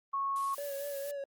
sine tone, 1100 Hz, C#6, 14 cents flat, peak -30 dBFS, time 0.13-0.55 s, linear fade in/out 10 ms
blue noise, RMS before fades -46 dBFS, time 0.36-1.11 s, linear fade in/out 0 ms
triangle tone with vibrato, 564 Hz, C#5, 30 cents sharp, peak -34 dBFS, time 0.58-1.24 s, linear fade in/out 2 ms, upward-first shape sine, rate 4.3 Hz, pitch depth 37 cents each way
effects Opus 32 kbps

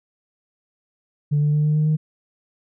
sine tone with pitch steps, 146.83 / 148.36 / 149.92 / 151.48 / 153.07 / 154.67 Hz, D3 / D3 / D3 / D#3 / D#3 / D#3, 0 / +18 / +36 / -46 / -28 / -10 cents, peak -14 dBFS, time 1.31-1.97 s, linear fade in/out 20 ms, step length 110 ms, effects tanh soft clip ceiling -13 dBFS

